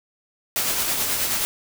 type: noise with tremolo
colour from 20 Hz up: white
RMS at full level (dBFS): -22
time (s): 0.56-1.45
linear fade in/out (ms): 0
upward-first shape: sine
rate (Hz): 9.3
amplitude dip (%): 35
effects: none